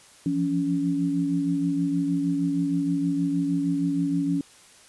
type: tone cluster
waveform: sine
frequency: 169.5 / 175.9 / 280.9 Hz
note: E3 / F3 / C#4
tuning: +49 / +13 / +23 cents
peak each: -28 / -32 / -23 dBFS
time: 0.26-4.41 s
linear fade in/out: 2 ms
effects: white hiss -52 dBFS RMS until 4.88 s + resampled to 24000 Hz